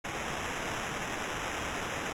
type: noise with sample-and-hold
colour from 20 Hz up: blue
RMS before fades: -36 dBFS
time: 0.04-2.13 s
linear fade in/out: 10 ms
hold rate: 4410 Hz
effects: low-pass 9000 Hz 12 dB/octave + AAC 64 kbps

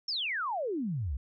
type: exponential sweep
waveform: sine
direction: down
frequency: 5588 to 58.5 Hz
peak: -30 dBFS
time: 0.08-1.17 s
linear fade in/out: 5 ms
effects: none

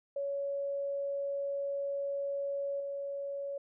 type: tone with level steps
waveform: sine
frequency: 560 Hz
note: C#5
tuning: 18 cents sharp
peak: -32 / -35 dBFS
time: 0.16-3.58 s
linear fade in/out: 5 ms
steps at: 2.8 s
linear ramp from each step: 2 ms
effects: none

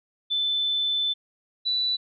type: tone pair in turn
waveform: sine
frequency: 3520 / 3965 Hz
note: A7 / B7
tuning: 0 / +6 cents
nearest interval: major second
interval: 206 cents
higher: second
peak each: -22 / -22 dBFS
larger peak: neither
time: 0.3-1.14 / 1.65-1.97 s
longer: first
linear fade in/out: 20 ms
effects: none

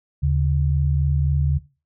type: tone pair together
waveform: sine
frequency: 76.2 / 140 Hz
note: D#2 / C#3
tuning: -36 / +18 cents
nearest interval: major seventh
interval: 1054 cents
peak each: -19 dBFS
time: 0.22-1.59 s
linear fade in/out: 20 ms
effects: noise-tail reverb RT60 0.3 s tail -17 dB re dry

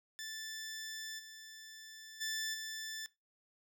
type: tone with level steps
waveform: 15% pulse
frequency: 1760 Hz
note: A6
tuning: in tune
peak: -36 / -44 / -30 / -35 dBFS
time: 0.19-3.06 s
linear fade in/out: 0 ms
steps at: 1.18 / 2.2 / 2.53 s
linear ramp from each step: 20 ms
effects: noise-tail reverb RT60 0.2 s tail -18 dB re dry

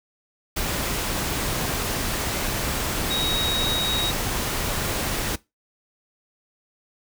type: tone in noise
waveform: sine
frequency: 3790 Hz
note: A#7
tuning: 28 cents sharp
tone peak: -24 dBFS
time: 3.1-4.11 s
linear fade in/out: 10 ms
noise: pink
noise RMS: -26 dBFS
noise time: 0.56-5.36 s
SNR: -1 dB
effects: noise-tail reverb RT60 0.2 s tail -19 dB re dry

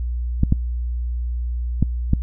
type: clicks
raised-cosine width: 5 ms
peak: -3 dBFS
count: 4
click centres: 0.434 / 0.524 / 1.826 / 2.134 s
effects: noise-tail reverb RT60 0.1 s tail -25 dB re dry + added 60 Hz sine -21 dBFS peak until 2.22 s

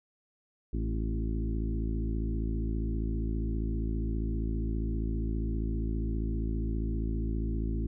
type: harmonic tone with a mistuned harmonic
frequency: 55 Hz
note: A1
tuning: in tune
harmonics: 1 / 2 / 3 / 4 / 5 / 6 / 7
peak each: -30 / -37 / -41 / -39 / -41 / -41 / -47 dBFS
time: 0.73-7.87 s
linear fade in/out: 5 ms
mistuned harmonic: 5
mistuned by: -22 cents
effects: none

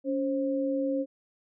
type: tone pair together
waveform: sine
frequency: 280 / 531.2 Hz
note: C#4 / C5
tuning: +18 / +26 cents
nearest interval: major seventh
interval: 1108 cents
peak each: -28 / -29 dBFS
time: 0.04-1.06 s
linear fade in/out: 50 ms
effects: none

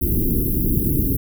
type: band-stop noise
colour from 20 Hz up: pink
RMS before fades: -19 dBFS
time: 0.01-1.17 s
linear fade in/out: 10 ms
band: 390 to 12000 Hz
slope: 48 dB/octave
effects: none

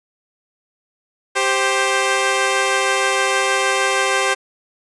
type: tone pair together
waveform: 10% pulse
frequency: 392 / 524.8 Hz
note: G4 / C5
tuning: 0 / +5 cents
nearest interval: perfect fourth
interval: 505 cents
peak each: -10 dBFS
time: 1.35-4.35 s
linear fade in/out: 20 ms
effects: resampled to 24000 Hz

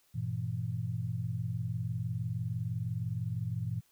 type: chord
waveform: sine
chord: E diminished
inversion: first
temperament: just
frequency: 98.89 / 118.67 / 164.81 Hz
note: G2 / Bb2 / E3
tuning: +16 / +31 / 0 cents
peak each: -38 / -34 / -39 dBFS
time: 0.14-3.81 s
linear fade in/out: 20 ms
effects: white hiss -69 dBFS RMS until 3.91 s

